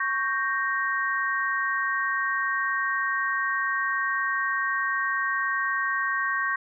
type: chord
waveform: sine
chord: G diminished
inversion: second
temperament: equal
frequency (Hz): 1108.7 / 1568 / 1864.7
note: Db6 / G6 / Bb6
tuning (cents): 0 / 0 / 0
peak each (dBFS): -28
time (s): 0-6.56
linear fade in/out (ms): 5
effects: none